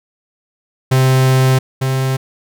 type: tone pair in turn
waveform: 45% pulse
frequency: 130.81 / 132.1 Hz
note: C3 / C3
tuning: 0 / +17 cents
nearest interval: unison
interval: 17 cents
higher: second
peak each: -9 / -14 dBFS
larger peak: first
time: 0.91-1.59 / 1.81-2.17 s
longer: first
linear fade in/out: 10 ms
effects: none